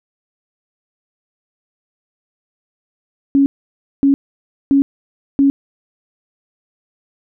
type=tone bursts; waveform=sine; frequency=277.1 Hz; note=C#4; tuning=1 cent flat; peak=-8 dBFS; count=4; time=3.35-5.5 s; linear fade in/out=0 ms; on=110 ms; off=570 ms; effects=none